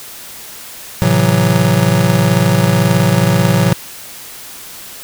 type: chord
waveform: square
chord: F# half-diminished seventh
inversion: first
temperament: just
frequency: 111 / 133.2 / 166.5 / 185 Hz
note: A2 / C3 / E3 / F#3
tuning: +16 / +31 / +18 / 0 cents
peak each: -16 dBFS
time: 1.02-3.73 s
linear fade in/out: 0 ms
effects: white hiss -32 dBFS RMS until 5.03 s